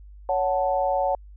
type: chord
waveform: sine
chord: F# minor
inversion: second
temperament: equal with one note detuned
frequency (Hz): 559.2 / 740 / 880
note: C#5 / F#5 / A5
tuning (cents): +15 / 0 / 0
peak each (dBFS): -24 / -24 / -27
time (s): 0.29-1.15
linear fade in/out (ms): 2
effects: added 50 Hz sine -42 dBFS peak until 1.36 s